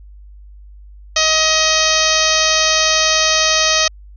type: harmonic tone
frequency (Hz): 631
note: D#5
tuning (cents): +24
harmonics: 1 / 2 / 3 / 4 / 5 / 6 / 7 / 8 / 9 / 10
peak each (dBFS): -21 / -21 / -21 / -21 / -21 / -21 / -21 / -21 / -21 / -21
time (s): 1.16-3.88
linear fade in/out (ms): 5
effects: added 50 Hz sine -36 dBFS peak until 4.16 s